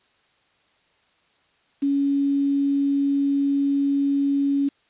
sine tone with quantisation, 279.8 Hz, C#4, 16 cents sharp, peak -18 dBFS, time 1.82-4.69 s, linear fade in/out 10 ms, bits 7, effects white hiss -63 dBFS RMS until 4.89 s + resampled to 8000 Hz

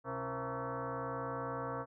sine tone with frequency modulation, 329.6 Hz, E4, in tune, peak -36 dBFS, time 0.04-1.86 s, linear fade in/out 50 ms, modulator 200 Hz, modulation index 5.3, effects none

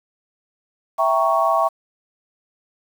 sine chord, E diminished seventh, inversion none, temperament equal, 659.3 / 784 / 932.3 / 1108.7 Hz, E5 / G5 / Bb5 / Db6, 0 / 0 / 0 / 0 cents, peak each -19 / -22 / -24 / -19 dBFS, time 0.98-1.69 s, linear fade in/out 20 ms, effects 7-bit

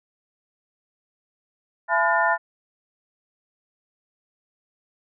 sine tone cluster, 674 / 855 / 1007 / 1431 / 1793 Hz, E5 / A5 / B5 / F6 / A6, +38 / -50 / +33 / +42 / +32 cents, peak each -24 dBFS, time 1.88-2.38 s, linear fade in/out 50 ms, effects none

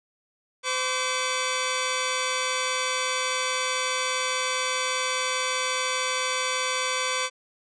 10% pulse tone pair together, 513 / 1150.9 Hz, C5 / D6, -34 / -35 cents, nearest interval octave + major second, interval 1399 cents, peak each -19 dBFS, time 0.63-7.3 s, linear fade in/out 50 ms, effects resampled to 22050 Hz

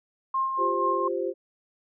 sine tone with tremolo, 1063 Hz, C6, 27 cents sharp, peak -22 dBFS, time 0.34-1.08 s, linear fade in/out 5 ms, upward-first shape sine, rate 4.2 Hz, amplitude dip 45%
sine chord, F suspended second, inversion none, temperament equal, 349.2 / 392 / 523.3 Hz, F4 / G4 / C5, 0 / 0 / 0 cents, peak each -30 dBFS, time 0.57-1.34 s, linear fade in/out 50 ms
effects none

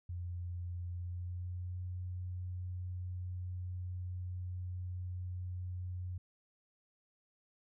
sine tone with pitch glide, 88 to 90.47 Hz, F2 to F#2, +14 to -38 cents, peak -38 dBFS, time 0.09-6.18 s, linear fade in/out 5 ms, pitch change +48 cents, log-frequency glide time 0.92-1.8 s, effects none

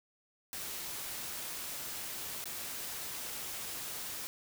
white noise with dropouts, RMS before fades -41 dBFS, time 0.53-4.27 s, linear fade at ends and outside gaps 0 ms, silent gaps 2.441-2.456 s, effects none

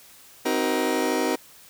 30% pulse chord, C half-diminished seventh, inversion none, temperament just, 261.6 / 314 / 376.7 / 470.9 Hz, C4 / Eb4 / Gb4 / Bb4, 0 / +16 / +31 / +18 cents, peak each -25 dBFS, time 0.45-1.36 s, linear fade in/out 10 ms, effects white hiss -50 dBFS RMS until 1.69 s

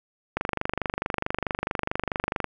click train, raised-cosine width 0.5 ms, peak -10 dBFS, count 52, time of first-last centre 0.37-2.443 s, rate 24.6 Hz, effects none

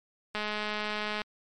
click train, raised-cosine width 0.3 ms, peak -17 dBFS, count 184, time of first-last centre 0.35-1.217 s, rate 211 Hz, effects MP3 64 kbps

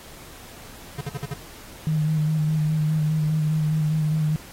square tone bursts, 141.8 Hz, C#3, 40 cents sharp, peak -27 dBFS, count 5, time 0.98-1.339 s, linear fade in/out 5 ms, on 31 ms, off 51 ms
sine tone with vibrato, 154.6 Hz, D#3, 11 cents flat, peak -19 dBFS, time 1.87-4.36 s, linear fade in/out 0 ms, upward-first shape square, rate 4.9 Hz, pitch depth 21 cents each way
effects pink hiss -44 dBFS RMS until 4.52 s + AAC 48 kbps

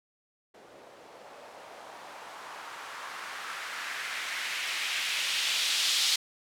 violet noise with low-pass filter sweep, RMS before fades -34 dBFS, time 0.54-6.16 s, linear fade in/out 5 ms, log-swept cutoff 460 to 4000 Hz, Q 1.6, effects none

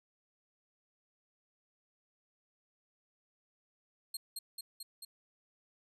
20% pulse tone with echo, 4231 Hz, C8, 19 cents sharp, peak -31 dBFS, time 4.14-4.17 s, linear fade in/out 5 ms, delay 220 ms, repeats 4, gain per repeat -2 dB, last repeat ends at 5.05 s, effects resampled to 32000 Hz

